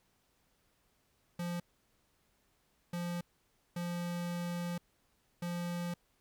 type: tone bursts at uneven times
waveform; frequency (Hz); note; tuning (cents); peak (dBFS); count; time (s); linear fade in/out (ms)
square; 174; F3; -6; -36; 4; 1.39-1.6 / 2.93-3.21 / 3.76-4.78 / 5.42-5.94; 5
effects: pink hiss -74 dBFS RMS until 6.2 s